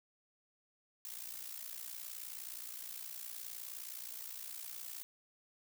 blue noise with amplitude modulation, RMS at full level -43 dBFS, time 1.05-5.03 s, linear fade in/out 0 ms, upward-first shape sine, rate 59.3 Hz, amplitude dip 75%, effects none

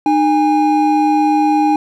triangle tone pair together, 304.8 / 818 Hz, D#4 / G#5, -36 / -26 cents, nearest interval octave + perfect fourth, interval 1710 cents, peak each -11 dBFS, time 0.06-1.76 s, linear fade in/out 2 ms, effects none

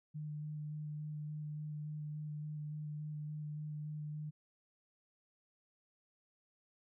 sine tone with vibrato, 150.9 Hz, D3, 47 cents sharp, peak -40 dBFS, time 0.14-4.31 s, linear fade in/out 20 ms, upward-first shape square, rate 3.5 Hz, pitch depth 10 cents each way, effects none

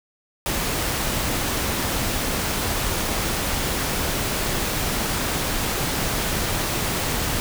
pink noise, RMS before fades -24 dBFS, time 0.46-7.4 s, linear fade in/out 0 ms, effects none

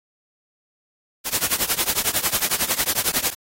white noise with tremolo, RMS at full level -18 dBFS, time 1.24-3.35 s, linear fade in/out 50 ms, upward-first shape triangle, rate 11 Hz, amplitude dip 100%, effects AAC 48 kbps

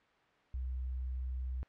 sine tone, 63.6 Hz, C2, 48 cents flat, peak -35 dBFS, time 0.54-1.63 s, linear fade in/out 0 ms, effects white hiss -67 dBFS RMS until 1.68 s + low-pass 2000 Hz 12 dB/octave

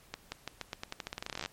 accelerating click train, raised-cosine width 0.2 ms, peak -19 dBFS, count 23, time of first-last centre 0.14-1.46 s, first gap 180 ms, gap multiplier 0.87, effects pink hiss -60 dBFS RMS until 1.52 s + MP3 64 kbps

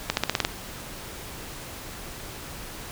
accelerating click train, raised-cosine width 0.2 ms, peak -4 dBFS, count 7, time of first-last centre 0.1-0.449 s, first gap 71 ms, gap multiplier 0.92, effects pink hiss -39 dBFS RMS until 2.91 s

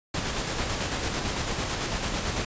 pink noise with tremolo, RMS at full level -28 dBFS, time 0.14-2.45 s, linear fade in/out 5 ms, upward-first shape square, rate 9 Hz, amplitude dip 30%, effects resampled to 16000 Hz

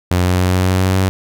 sawtooth tone with pitch steps, 89.9 / 90.68 / 91.47 / 92.27 / 93.07 / 93.88 / 94.7 Hz, F#2 / F#2 / F#2 / F#2 / F#2 / F#2 / F#2, -49 / -34 / -19 / -4 / +11 / +26 / +41 cents, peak -8 dBFS, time 0.11-1.09 s, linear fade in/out 0 ms, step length 140 ms, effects none

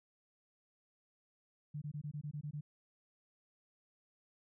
sine tone bursts, 148.2 Hz, D3, 16 cents sharp, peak -39 dBFS, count 9, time 1.74-2.61 s, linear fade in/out 10 ms, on 78 ms, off 21 ms, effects none

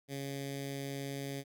10% pulse tone with notch filter, 138.59 Hz, C#3, in tune, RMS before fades -40 dBFS, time 0.08-1.44 s, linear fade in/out 50 ms, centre 1000 Hz, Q 0.63, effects none

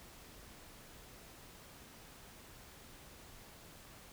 silence, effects pink hiss -56 dBFS RMS until 4.12 s

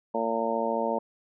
harmonic tone, 114.1 Hz, A#2, 37 cents flat, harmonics 2 / 3 / 4 / 5 / 6 / 7 / 8, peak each -33 / -37 / -32 / -30 / -33 / -39 / -31 dBFS, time 0.14-0.99 s, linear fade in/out 10 ms, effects none

